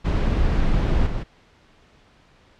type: noise with level steps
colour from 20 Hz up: brown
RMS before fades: -19 / -25 dBFS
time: 0.04-1.24 s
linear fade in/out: 20 ms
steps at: 1.06 s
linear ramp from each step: 10 ms
effects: pink hiss -55 dBFS RMS until 2.59 s + low-pass 4000 Hz 12 dB/octave

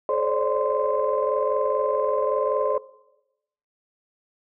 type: tone cluster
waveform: sine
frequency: 428.3 / 530 / 574 / 595 / 1038 Hz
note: A4 / C5 / D5 / D5 / C6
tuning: -47 / +22 / -40 / +22 / -14 cents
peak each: -26 / -24 / -29 / -27 / -27 dBFS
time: 0.09-2.78 s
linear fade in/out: 2 ms
effects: noise-tail reverb RT60 0.9 s tail -19 dB re dry + tanh soft clip ceiling -10 dBFS

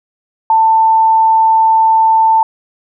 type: tone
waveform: sine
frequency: 890 Hz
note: A5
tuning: 20 cents sharp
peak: -6 dBFS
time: 0.5-2.43 s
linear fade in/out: 2 ms
effects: none

